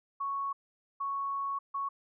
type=tone bursts at uneven times; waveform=sine; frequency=1108.7 Hz; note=C#6; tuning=in tune; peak=-31 dBFS; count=3; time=0.2-0.53 / 1-1.59 / 1.74-1.89 s; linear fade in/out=10 ms; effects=none